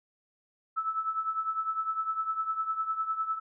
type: tone with tremolo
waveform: sine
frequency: 1310 Hz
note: E6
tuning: 11 cents flat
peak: -25 dBFS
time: 0.76-3.4 s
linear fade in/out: 20 ms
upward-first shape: triangle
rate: 9.9 Hz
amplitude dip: 80%
effects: none